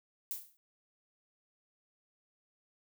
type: noise with exponential decay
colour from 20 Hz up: violet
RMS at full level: -35 dBFS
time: 0.31-0.57 s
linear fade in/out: 0 ms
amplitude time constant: 55 ms
effects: none